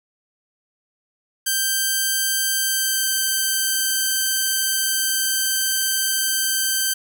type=tone with pitch glide; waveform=5% pulse; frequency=1568 to 1556.3 Hz; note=G6 to G6; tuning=0 to -13 cents; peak=-8 dBFS; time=1.46-6.94 s; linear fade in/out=10 ms; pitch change=-13 cents; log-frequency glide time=2.54-3.08 s; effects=none